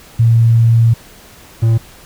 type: tone pair in turn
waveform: sine / triangle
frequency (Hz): 115.2 / 113.55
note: A#2 / A#2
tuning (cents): -20 / -45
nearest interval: unison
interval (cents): 25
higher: first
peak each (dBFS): -6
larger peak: neither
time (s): 0.19-0.94 / 1.62-1.78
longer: first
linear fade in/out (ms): 10
effects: pink hiss -40 dBFS RMS until 2.05 s